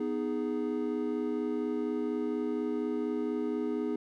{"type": "chord", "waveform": "triangle", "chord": "G# minor", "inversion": "first", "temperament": "equal", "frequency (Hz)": [246.9, 311.1, 415.3], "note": ["B3", "D#4", "G#4"], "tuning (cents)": [0, 0, 0], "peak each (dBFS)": -32, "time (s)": [0, 3.96], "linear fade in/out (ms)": 5, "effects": []}